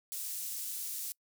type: high-pass noise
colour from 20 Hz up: pink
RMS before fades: -39 dBFS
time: 0.12-1.12 s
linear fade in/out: 0 ms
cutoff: 8400 Hz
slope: 12 dB/octave
effects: noise-tail reverb RT60 0.1 s tail -26 dB re dry